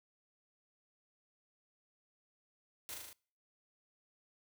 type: noise with echo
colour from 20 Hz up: white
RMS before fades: -45 dBFS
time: 2.89-2.94 s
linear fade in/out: 0 ms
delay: 38 ms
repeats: 5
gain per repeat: -2 dB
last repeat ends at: 3.13 s
effects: noise-tail reverb RT60 0.5 s tail -26 dB re dry